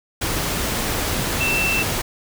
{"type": "tone in noise", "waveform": "sine", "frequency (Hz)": 2675, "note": "E7", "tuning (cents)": 25, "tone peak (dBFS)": -19, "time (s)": [1.4, 1.83], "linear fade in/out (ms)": 10, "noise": "pink", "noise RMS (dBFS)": -23, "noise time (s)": [0.21, 2.02], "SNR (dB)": 1, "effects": []}